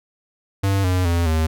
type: tone with pitch steps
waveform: square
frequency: 98 / 91.44 / 85.31 / 79.6 Hz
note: G2 / F#2 / F2 / D#2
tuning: 0 / -20 / -40 / +40 cents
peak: -17 dBFS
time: 0.63-1.47 s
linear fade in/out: 10 ms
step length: 210 ms
effects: none